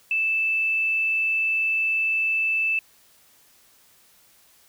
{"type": "tone", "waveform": "sine", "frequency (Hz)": 2637, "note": "E7", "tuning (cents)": 0, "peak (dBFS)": -20, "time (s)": [0.11, 2.79], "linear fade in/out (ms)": 2, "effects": ["white hiss -57 dBFS RMS until 4.68 s"]}